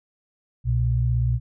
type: tone pair together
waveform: sine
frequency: 64 / 120.82 Hz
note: C2 / B2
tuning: -38 / -38 cents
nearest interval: major seventh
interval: 1100 cents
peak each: -23 / -20 dBFS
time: 0.64-1.4 s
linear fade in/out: 50 ms
effects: none